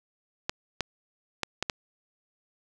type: clicks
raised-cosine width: 0.2 ms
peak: -10 dBFS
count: 5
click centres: 0.495 / 0.807 / 1.433 / 1.626 / 1.698 s
effects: none